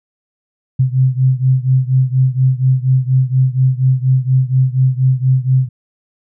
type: beating tone pair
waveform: sine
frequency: 128.6 / 132.8 Hz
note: C3 / C3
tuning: -30 / +26 cents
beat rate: 4.2 Hz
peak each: -12 / -14 dBFS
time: 0.79-5.69 s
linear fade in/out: 10 ms
effects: none